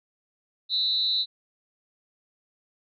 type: tone with amplitude modulation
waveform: sine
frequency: 3951 Hz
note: B7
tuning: in tune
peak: -18 dBFS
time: 0.69-1.26 s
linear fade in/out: 50 ms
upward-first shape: sine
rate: 257 Hz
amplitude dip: 90%
effects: none